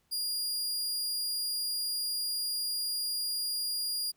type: tone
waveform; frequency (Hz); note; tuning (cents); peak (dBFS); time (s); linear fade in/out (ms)
sawtooth; 4834; D8; +49; -28; 0.11-4.12; 20
effects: pink hiss -73 dBFS RMS until 4.16 s